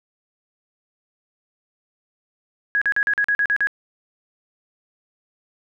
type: tone bursts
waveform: sine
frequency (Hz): 1661.2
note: G#6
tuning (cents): 0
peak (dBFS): -16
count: 9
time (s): 2.75-3.671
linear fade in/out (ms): 0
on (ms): 65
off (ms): 42
effects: none